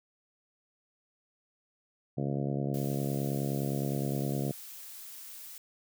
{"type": "harmonic tone", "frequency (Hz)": 69.7, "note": "C#2", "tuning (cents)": 10, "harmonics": [2, 3, 4, 5, 6, 7, 8, 9, 10], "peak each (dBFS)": [-32, -36, -38, -40, -42, -43, -44, -45, -46], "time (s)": [2.17, 4.52], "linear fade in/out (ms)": 10}
{"type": "noise", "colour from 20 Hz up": "blue", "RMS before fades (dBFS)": -46, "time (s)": [2.74, 5.58], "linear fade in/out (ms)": 2}
{"effects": []}